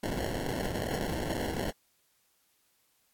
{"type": "noise with sample-and-hold", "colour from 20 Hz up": "white", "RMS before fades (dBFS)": -33, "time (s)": [0.03, 1.71], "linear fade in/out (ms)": 5, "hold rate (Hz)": 1225, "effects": ["white hiss -71 dBFS RMS until 3.13 s", "AAC 64 kbps"]}